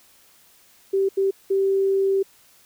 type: tone bursts at uneven times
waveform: sine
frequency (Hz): 389.1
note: G4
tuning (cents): -13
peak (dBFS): -17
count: 3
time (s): 0.93-1.09 / 1.17-1.31 / 1.5-2.23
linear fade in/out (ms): 10
effects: white hiss -55 dBFS RMS until 2.65 s